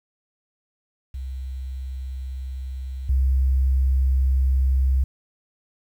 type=tone pair in turn; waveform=sine; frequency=65.41 / 65.75 Hz; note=C2 / C2; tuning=0 / +9 cents; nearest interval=unison; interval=9 cents; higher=second; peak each=-28 / -16 dBFS; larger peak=second; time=1.14-3.09 / 3.09-5.04 s; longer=neither; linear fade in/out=5 ms; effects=9-bit